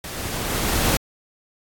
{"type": "noise with level ramp", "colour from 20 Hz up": "pink", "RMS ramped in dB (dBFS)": [-32, -19], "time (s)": [0.04, 0.97], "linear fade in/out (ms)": 2, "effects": ["AAC 64 kbps"]}